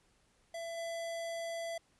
square tone with level steps, 669 Hz, E5, 25 cents sharp, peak -40 / -38 dBFS, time 0.54-1.78 s, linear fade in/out 5 ms, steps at 0.77 s, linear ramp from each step 10 ms, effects pink hiss -71 dBFS RMS until 1.99 s + resampled to 24000 Hz

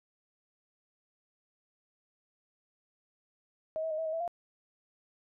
sine tone with pitch steps, 633 / 645 / 621 / 647 / 631 / 657 / 694 Hz, D#5 / E5 / D#5 / E5 / D#5 / E5 / F5, +30 / -38 / -3 / -32 / +24 / -6 / -11 cents, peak -31 dBFS, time 3.76-4.278 s, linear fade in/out 0 ms, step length 74 ms, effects none

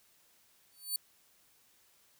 10% pulse tone with exponential growth, 4500 Hz, C#8, 25 cents sharp, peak -22 dBFS, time 0.72-0.96 s, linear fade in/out 2 ms, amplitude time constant 51 ms, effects white hiss -67 dBFS RMS until 2.19 s

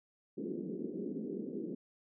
white band-pass noise, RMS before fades -40 dBFS, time 0.37-1.75 s, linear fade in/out 10 ms, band 180 to 410 Hz, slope 48 dB/octave, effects none

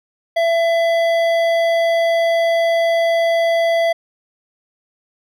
sine tone with hard clipping, 669 Hz, E5, 25 cents sharp, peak -15 dBFS, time 0.36-3.93 s, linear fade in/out 10 ms, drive 11 dB, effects none

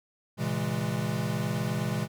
square chord, A# half-diminished seventh, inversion none, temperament equal with one note detuned, 116.54 / 135.82 / 164.81 / 207.7 Hz, A#2 / C#3 / E3 / G#3, 0 / -35 / 0 / 0 cents, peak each -34 dBFS, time 0.37-2.08 s, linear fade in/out 50 ms, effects none

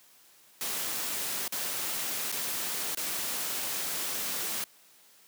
white noise with dropouts, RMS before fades -33 dBFS, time 0.61-4.64 s, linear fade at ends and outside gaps 1 ms, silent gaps 1.479-1.523 / 2.317-2.324 / 2.949-2.972 s, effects white hiss -59 dBFS RMS until 5.27 s + high-pass 150 Hz 12 dB/octave

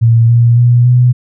sine tone with pitch steps, 115.4 / 118.17 / 121 / 123.9 Hz, A#2 / A#2 / B2 / B2, -17 / +24 / -35 / +6 cents, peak -4 dBFS, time 0.01-1.13 s, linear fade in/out 20 ms, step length 280 ms, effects none

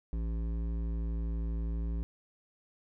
sine tone with hard clipping, 56.2 Hz, A1, 37 cents sharp, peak -33 dBFS, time 0.13-2.03 s, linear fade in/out 0 ms, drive 12 dB, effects none

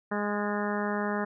harmonic tone with a mistuned harmonic, 206.7 Hz, G#3, 8 cents flat, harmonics 1 / 2 / 3 / 4 / 5 / 6 / 7 / 8 / 9, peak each -31 / -34 / -36 / -37 / -38 / -39 / -39 / -40 / -41 dBFS, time 0.11-1.25 s, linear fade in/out 10 ms, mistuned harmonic 9, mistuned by -43 cents, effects none

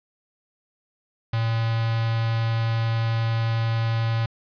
square tone with notch filter, 113.9 Hz, A#2, 40 cents flat, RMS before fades -23 dBFS, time 1.33-4.26 s, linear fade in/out 5 ms, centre 370 Hz, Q 0.93, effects resampled to 11025 Hz + 8-bit

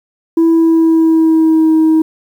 sine tone with pitch glide, 329.6 to 317.5 Hz, E4 to D#4, 0 to +35 cents, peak -4 dBFS, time 0.37-2.02 s, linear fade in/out 5 ms, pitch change -65 cents, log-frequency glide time 0.47-1.73 s, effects tanh soft clip ceiling -5 dBFS + 7-bit

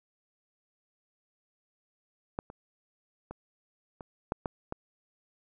clicks, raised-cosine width 1 ms, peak -18 / -30 / -26 / -28 / -15 / -17 / -20 dBFS, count 7, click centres 2.389 / 2.501 / 3.31 / 4.008 / 4.321 / 4.458 / 4.724 s, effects none

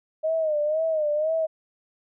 sine tone with vibrato, 620 Hz, D#5, 6 cents flat, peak -21 dBFS, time 0.23-1.47 s, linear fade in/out 20 ms, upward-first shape sine, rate 2 Hz, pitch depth 83 cents each way, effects none

